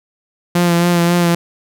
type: tone with vibrato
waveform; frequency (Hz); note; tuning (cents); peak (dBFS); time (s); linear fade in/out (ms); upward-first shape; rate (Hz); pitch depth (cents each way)
sawtooth; 172.9; F3; -17; -7; 0.55-1.35; 5; sine; 3.7; 26
effects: none